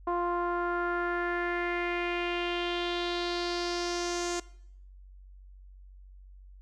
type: tone with low-pass filter sweep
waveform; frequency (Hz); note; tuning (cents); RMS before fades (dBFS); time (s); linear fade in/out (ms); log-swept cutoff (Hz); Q
sawtooth; 349.2; F4; 0; -31; 0.07-4.4; 5; 990 to 6900; 3.4
effects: noise-tail reverb RT60 0.7 s tail -20 dB re dry + added 47 Hz sine -48 dBFS peak until 6.61 s